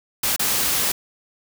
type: noise with dropouts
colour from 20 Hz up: white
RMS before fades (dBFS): -21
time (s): 0.23-0.92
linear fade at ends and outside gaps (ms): 5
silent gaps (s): 0.363-0.394
effects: none